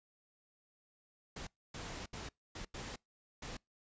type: noise bursts at uneven times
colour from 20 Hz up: pink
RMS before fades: -45 dBFS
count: 6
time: 1.36-1.47 / 1.74-2.06 / 2.13-2.29 / 2.55-2.65 / 2.74-2.96 / 3.42-3.57 s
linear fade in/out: 5 ms
effects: noise-tail reverb RT60 0.2 s tail -26 dB re dry + resampled to 16000 Hz